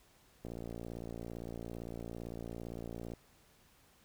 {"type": "click train", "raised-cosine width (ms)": 2, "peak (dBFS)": -30, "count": 156, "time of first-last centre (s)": [0.45, 3.136], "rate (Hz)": 57.7, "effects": ["pink hiss -66 dBFS RMS until 4.04 s"]}